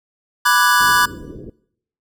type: chord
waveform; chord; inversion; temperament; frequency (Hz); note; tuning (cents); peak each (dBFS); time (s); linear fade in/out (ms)
square; G# half-diminished seventh; first; equal; 987.8 / 1174.7 / 1480 / 1661.2; B5 / D6 / F#6 / G#6; 0 / 0 / 0 / 0; -18; 0.45-1.06; 10
type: low-pass noise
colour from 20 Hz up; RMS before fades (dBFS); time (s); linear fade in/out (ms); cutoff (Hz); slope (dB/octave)
white; -34; 0.8-1.5; 2; 460; 48
effects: noise-tail reverb RT60 0.7 s tail -22 dB re dry